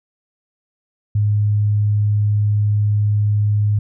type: tone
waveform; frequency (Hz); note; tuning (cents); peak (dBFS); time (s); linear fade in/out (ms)
sine; 104.3; G#2; +8; -13; 1.15-3.79; 5
effects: none